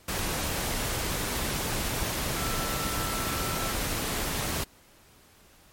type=tone in noise; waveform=sine; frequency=1333 Hz; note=E6; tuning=19 cents sharp; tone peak=-36 dBFS; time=2.36-3.73 s; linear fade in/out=5 ms; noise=pink; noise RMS=-30 dBFS; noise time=0.08-4.64 s; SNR=-9 dB; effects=pink hiss -57 dBFS RMS until 5.72 s + MP3 64 kbps